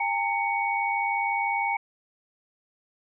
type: tone cluster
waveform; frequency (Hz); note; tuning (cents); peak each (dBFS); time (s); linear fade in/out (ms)
sine; 807 / 907 / 2233; G#5 / A#5 / C#7; -50 / -48 / +12; -28; 0-1.77; 5
effects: none